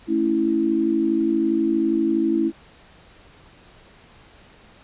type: chord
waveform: sine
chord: A major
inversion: none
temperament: equal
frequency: 220 / 277.2 / 329.6 Hz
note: A3 / C#4 / E4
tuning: 0 / 0 / 0 cents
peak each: -25 / -24 / -19 dBFS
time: 0.07-2.52 s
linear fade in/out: 50 ms
effects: pink hiss -50 dBFS RMS until 4.83 s + resampled to 8000 Hz